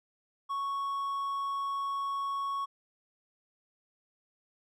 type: tone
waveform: triangle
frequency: 1108.7 Hz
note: C#6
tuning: in tune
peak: -29 dBFS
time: 0.49-2.66 s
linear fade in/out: 20 ms
effects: none